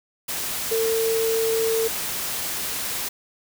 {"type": "tone in noise", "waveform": "sine", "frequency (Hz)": 450.1, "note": "A4", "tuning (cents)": 39, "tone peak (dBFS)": -20, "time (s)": [0.71, 1.88], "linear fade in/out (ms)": 10, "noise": "white", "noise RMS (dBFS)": -28, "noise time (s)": [0.28, 3.09], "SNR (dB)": 5, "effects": []}